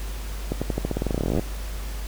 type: accelerating click train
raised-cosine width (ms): 2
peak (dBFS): -11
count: 24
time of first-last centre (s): 0.52-1.395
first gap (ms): 96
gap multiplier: 0.9
effects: added 50 Hz sine -29 dBFS peak until 2.07 s + pink hiss -40 dBFS RMS until 2.07 s